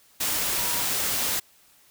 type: tone in noise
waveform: sine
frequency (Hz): 960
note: B5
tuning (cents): -49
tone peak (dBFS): -37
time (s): 0.57-0.83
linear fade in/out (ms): 10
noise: white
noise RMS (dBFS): -26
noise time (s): 0.2-1.4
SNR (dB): -14
effects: white hiss -58 dBFS RMS until 1.9 s